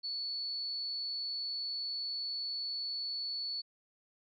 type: tone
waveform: sine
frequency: 4435 Hz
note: C#8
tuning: in tune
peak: -35 dBFS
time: 0.03-3.62 s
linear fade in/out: 20 ms
effects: none